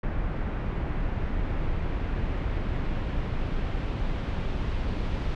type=noise with low-pass filter sweep; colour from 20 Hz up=brown; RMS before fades=-28 dBFS; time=0.03-5.35 s; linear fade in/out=5 ms; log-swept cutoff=2000 to 3700 Hz; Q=1.1; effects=none